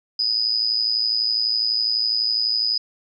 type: tone with amplitude modulation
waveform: sine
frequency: 4978 Hz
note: D#8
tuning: in tune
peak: -15 dBFS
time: 0.19-2.78 s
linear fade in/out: 5 ms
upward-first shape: sine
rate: 112 Hz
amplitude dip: 75%
effects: none